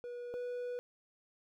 triangle tone pair in turn, 484.8 / 490.4 Hz, B4 / B4, -32 / -12 cents, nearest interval unison, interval 20 cents, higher second, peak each -39 / -35 dBFS, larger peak second, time 0.04-0.34 / 0.34-0.79 s, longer second, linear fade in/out 0 ms, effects none

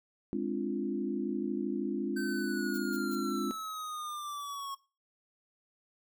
sine chord, D half-diminished seventh, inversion second, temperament equal with one note detuned, 207.7 / 261.6 / 293.7 / 346.8 Hz, Ab3 / C4 / D4 / F4, 0 / 0 / 0 / -12 cents, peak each -36 dBFS, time 0.33-3.51 s, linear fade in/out 0 ms
square linear sweep, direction down, 1546 to 1094 Hz, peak -38 dBFS, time 2.16-4.75 s, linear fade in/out 10 ms
violet noise bursts, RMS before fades -47 dBFS, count 3, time 2.74-3.151 s, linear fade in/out 0 ms, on 37 ms, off 150 ms
effects noise-tail reverb RT60 0.3 s tail -18 dB re dry

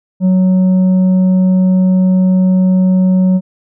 sine tone with tanh clipping, 185.5 Hz, F#3, 5 cents sharp, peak -8 dBFS, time 0.2-3.41 s, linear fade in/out 50 ms, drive 5 dB, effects none

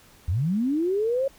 sine linear sweep, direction up, 73.42 to 554.4 Hz, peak -21 dBFS, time 0.28-1.28 s, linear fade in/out 5 ms, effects pink hiss -54 dBFS RMS until 1.38 s

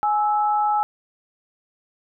sine tone pair together, 838 / 1310.4 Hz, G#5 / E6, +15 / -11 cents, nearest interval minor sixth, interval 774 cents, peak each -18 / -25 dBFS, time 0.03-0.83 s, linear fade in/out 0 ms, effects none

